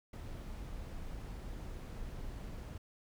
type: noise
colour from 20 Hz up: brown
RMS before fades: -44 dBFS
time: 0.13-2.78 s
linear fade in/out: 5 ms
effects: none